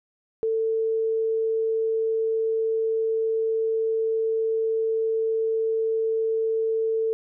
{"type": "tone", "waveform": "sine", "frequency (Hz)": 446.1, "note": "A4", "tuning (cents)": 24, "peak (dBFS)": -21, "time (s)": [0.43, 7.13], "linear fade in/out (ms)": 0, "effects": []}